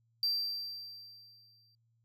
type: tone with exponential decay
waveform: triangle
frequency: 4699 Hz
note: D8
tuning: in tune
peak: -26 dBFS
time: 0.23-1.75 s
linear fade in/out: 1 ms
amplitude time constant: 330 ms
effects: added 115 Hz sine -70 dBFS peak until 2.04 s